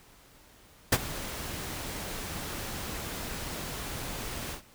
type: noise with ADSR envelope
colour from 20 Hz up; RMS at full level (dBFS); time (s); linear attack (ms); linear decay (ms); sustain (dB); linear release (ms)
pink; -20; 0.92-4.62; 7; 45; -17; 100
effects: pink hiss -57 dBFS RMS until 4.74 s